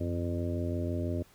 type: harmonic tone with a mistuned harmonic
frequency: 86.1 Hz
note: F2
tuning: 24 cents flat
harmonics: 1 / 2 / 3 / 4 / 5 / 6 / 7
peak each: -32 / -41 / -36 / -38 / -44 / -46 / -40 dBFS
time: 0-1.23 s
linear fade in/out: 10 ms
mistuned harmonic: 1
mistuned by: +88 cents
effects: pink hiss -61 dBFS RMS until 1.34 s